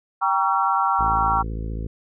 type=chord; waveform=sine; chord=G diminished seventh; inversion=none; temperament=just; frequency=784 / 940.8 / 1128.9 / 1354.7 Hz; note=G5 / Bb5 / Db6 / Fb6; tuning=0 / +16 / +31 / +47 cents; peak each=-23 dBFS; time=0.21-1.43 s; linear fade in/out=20 ms
type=harmonic tone; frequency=55 Hz; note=A1; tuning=in tune; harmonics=1 / 2 / 3 / 4 / 5 / 6 / 7 / 8 / 9; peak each=-27 / -33 / -37 / -39 / -41 / -43 / -44 / -45 / -46 dBFS; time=0.99-1.87 s; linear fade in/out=5 ms
effects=none